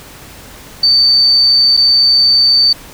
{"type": "tone with dropouts", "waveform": "sine", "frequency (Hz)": 4566, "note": "D8", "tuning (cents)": -50, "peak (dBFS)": -6, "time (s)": [0.83, 2.73], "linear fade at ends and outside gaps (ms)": 5, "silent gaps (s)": [1.768, 1.773], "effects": ["pink hiss -35 dBFS RMS until 2.93 s"]}